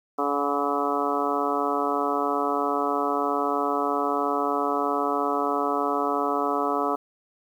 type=harmonic tone with a mistuned harmonic; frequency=143.1 Hz; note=D3; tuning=45 cents flat; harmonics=2 / 3 / 4 / 5 / 6 / 7 / 8 / 9; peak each=-30 / -29 / -33 / -29 / -35 / -31 / -30 / -30 dBFS; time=0.18-6.96 s; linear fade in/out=10 ms; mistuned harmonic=6; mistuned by=-30 cents; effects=9-bit